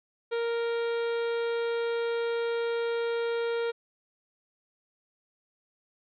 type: harmonic tone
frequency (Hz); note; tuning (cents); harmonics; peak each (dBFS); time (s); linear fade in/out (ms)
466.2; A#4; 0; 1 / 2 / 3 / 4 / 5 / 6 / 7 / 8 / 9; -27 / -41 / -39 / -46 / -45 / -52 / -48 / -50 / -54; 0.31-3.72; 20
effects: none